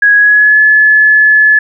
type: tone with pitch glide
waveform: sine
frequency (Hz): 1661.2 to 1717.8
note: G#6 to A6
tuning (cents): 0 to -42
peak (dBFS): -3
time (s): 0.02-1.59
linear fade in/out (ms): 5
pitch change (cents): +58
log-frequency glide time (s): 0.15-0.6
effects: none